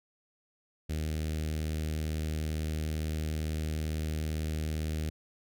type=tone with notch filter; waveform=sawtooth; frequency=77.78 Hz; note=D#2; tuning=in tune; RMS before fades=-33 dBFS; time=0.89-5.1 s; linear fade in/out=10 ms; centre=1000 Hz; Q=0.61; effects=none